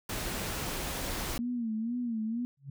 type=noise; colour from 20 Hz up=pink; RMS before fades=-35 dBFS; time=0.09-1.38 s; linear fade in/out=5 ms
type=tone with vibrato; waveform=sine; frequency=231.5 Hz; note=A#3; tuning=12 cents flat; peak=-30 dBFS; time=1.39-2.45 s; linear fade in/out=0 ms; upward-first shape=sine; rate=2.1 Hz; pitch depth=110 cents each way
type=tone with exponential growth; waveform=sine; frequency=138.3 Hz; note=C#3; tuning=4 cents flat; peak=-35 dBFS; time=2.57-2.7 s; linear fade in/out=5 ms; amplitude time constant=28 ms
effects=none